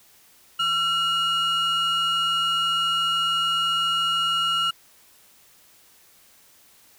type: tone pair together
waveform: triangle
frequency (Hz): 1357 / 2875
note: E6 / F7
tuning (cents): +50 / +50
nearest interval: octave + minor second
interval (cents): 1300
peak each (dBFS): -20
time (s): 0.59-4.71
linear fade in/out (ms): 10
effects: tanh soft clip ceiling -16 dBFS + white hiss -55 dBFS RMS until 6.98 s